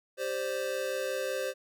square chord, G suspended fourth, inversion none, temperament just, 392 / 522.7 / 588 Hz, G4 / C5 / D5, 0 / -2 / +2 cents, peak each -39 / -33 / -39 dBFS, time 0.17-1.54 s, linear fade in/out 50 ms, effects none

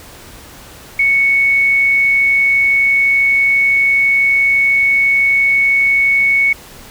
sine tone, 2217 Hz, C#7, in tune, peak -9 dBFS, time 0.99-6.53 s, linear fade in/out 5 ms, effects pink hiss -37 dBFS RMS until 6.9 s

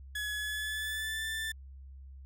30% pulse tone with pitch glide, 1693 to 1770 Hz, G#6 to A6, +33 to +10 cents, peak -31 dBFS, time 0.15-1.52 s, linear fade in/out 5 ms, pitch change +77 cents, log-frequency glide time 0.33-1.26 s, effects added 67 Hz sine -46 dBFS peak until 2.25 s

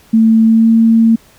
sine tone with pitch glide, 223.4 to 226.5 Hz, A3 to A#3, +27 to -50 cents, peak -5 dBFS, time 0.13-1.16 s, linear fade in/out 10 ms, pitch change +23 cents, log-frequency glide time 0.45-0.71 s, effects pink hiss -46 dBFS RMS until 1.38 s

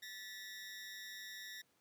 20% pulse ring-modulated tone, 1852 Hz, A#6, 12 cents flat, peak -39 dBFS, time 0.02-1.62 s, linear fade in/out 10 ms, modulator 100 Hz, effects pink hiss -75 dBFS RMS until 1.8 s + high-pass 150 Hz 12 dB/octave

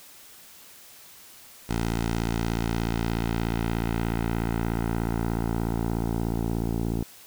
10% pulse tone with low-pass filter sweep, 56.8 Hz, A#1, 44 cents flat, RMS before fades -27 dBFS, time 1.69-7.03 s, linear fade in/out 5 ms, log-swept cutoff 11000 to 510 Hz, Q 0.82, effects white hiss -49 dBFS RMS until 7.26 s

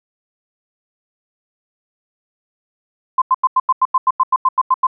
sine tone bursts, 1037 Hz, C6, 16 cents flat, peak -9 dBFS, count 14, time 3.18-4.869 s, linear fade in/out 5 ms, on 38 ms, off 89 ms, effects none

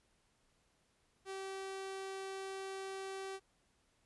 sawtooth tone, 385.8 Hz, G4, 28 cents flat, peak -38 dBFS, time 1.25-3.4 s, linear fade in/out 50 ms, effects pink hiss -75 dBFS RMS until 4.05 s + resampled to 24000 Hz

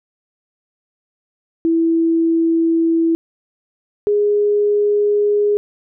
sine tone pair in turn, 329.6 / 413.6 Hz, E4 / G#4, 0 / -7 cents, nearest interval major third, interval 393 cents, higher second, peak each -12 dBFS, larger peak neither, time 1.65-3.15 / 4.07-5.57 s, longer neither, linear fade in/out 0 ms, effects none

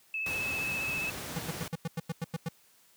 sine tone with vibrato, 2600 Hz, E7, 24 cents flat, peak -31 dBFS, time 0.14-1.1 s, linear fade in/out 2 ms, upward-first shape sine, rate 15 Hz, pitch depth 23 cents each way
pink noise, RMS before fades -39 dBFS, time 0.26-1.68 s, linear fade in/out 2 ms
square tone bursts, 163.9 Hz, E3, 10 cents flat, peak -31 dBFS, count 10, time 1.36-2.487 s, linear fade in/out 5 ms, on 29 ms, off 93 ms
effects white hiss -63 dBFS RMS until 2.96 s + high-pass 80 Hz 12 dB/octave

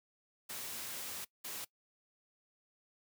white noise bursts at uneven times, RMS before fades -43 dBFS, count 2, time 0.49-1.25 / 1.44-1.65 s, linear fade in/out 10 ms, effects noise-tail reverb RT60 0.1 s tail -21 dB re dry + high-pass 80 Hz 12 dB/octave

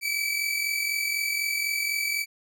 sawtooth tone pair together, 2281 / 2325 Hz, C#7 / D7, +49 / -18 cents, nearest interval unison, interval 33 cents, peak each -25 dBFS, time 0.01-2.26 s, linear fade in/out 50 ms, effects none

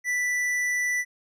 sine tone with tanh clipping, 1975.5 Hz, B6, in tune, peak -25 dBFS, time 0.04-1.05 s, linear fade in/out 50 ms, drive 12 dB, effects none

